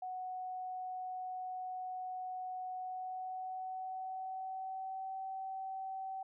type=tone with pitch glide; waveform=sine; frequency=740 to 765.7 Hz; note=F#5 to G5; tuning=0 to -41 cents; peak=-39 dBFS; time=0.02-6.23 s; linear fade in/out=5 ms; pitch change=+59 cents; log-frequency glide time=2.76-5.17 s; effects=none